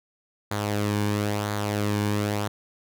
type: tone with flanger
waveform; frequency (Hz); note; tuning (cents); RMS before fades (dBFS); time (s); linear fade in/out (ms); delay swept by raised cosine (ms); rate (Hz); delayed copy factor
sawtooth; 103.7; G#2; -2; -26; 0.51-2.48; 5; 0.36 to 1.56; 0.99; -0.5
effects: none